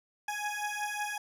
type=beating tone pair; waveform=20% pulse; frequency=830.6 / 836 Hz; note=G#5 / G#5; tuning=0 / +11 cents; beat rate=5.4 Hz; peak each=-31 dBFS; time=0.28-1.18 s; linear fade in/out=5 ms; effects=resampled to 32000 Hz + 10-bit